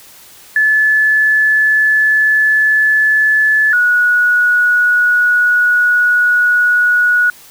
sine tone pair in turn, 1729 / 1460.2 Hz, A6 / F#6, -31 / -23 cents, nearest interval minor third, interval 292 cents, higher first, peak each -8 dBFS, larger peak neither, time 0.56-3.73 / 3.73-7.3 s, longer second, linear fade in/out 2 ms, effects white hiss -40 dBFS RMS until 7.5 s

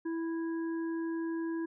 harmonic tone, 329.6 Hz, E4, in tune, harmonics 1 / 3 / 5, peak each -32 / -48 / -48 dBFS, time 0.05-1.66 s, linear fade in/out 10 ms, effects none

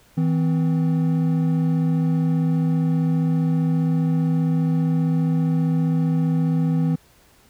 triangle tone pair together, 161.9 / 257 Hz, E3 / C4, -31 / -31 cents, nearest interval minor sixth, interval 800 cents, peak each -16 / -22 dBFS, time 0.17-6.96 s, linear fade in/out 10 ms, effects pink hiss -55 dBFS RMS until 7.49 s

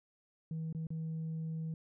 sine tone with dropouts, 160.6 Hz, E3, 45 cents flat, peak -34 dBFS, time 0.51-1.74 s, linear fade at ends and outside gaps 2 ms, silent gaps 0.727-0.748 / 0.869-0.904 s, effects tanh soft clip ceiling -34 dBFS

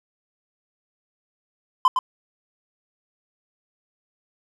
triangle tone with echo, 1023 Hz, C6, 39 cents flat, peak -10 dBFS, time 1.85-1.88 s, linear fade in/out 2 ms, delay 110 ms, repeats 1, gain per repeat -6 dB, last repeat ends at 1.99 s, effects none

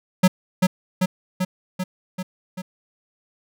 square tone with echo, 184.2 Hz, F#3, 7 cents flat, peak -11 dBFS, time 0.23-0.28 s, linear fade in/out 10 ms, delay 390 ms, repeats 6, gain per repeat -3 dB, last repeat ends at 2.62 s, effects none

